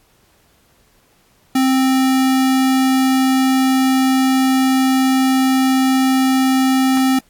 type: tone with sample-and-hold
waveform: sine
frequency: 262.8 Hz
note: C4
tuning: 8 cents sharp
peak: -11 dBFS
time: 1.55-7.19 s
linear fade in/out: 5 ms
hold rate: 1050 Hz
effects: pink hiss -56 dBFS RMS until 7.29 s + AAC 64 kbps